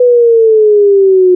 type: exponential sweep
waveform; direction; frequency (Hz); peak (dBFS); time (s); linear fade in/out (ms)
sine; down; 498.4 to 360; -3; 0-1.35; 5
effects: none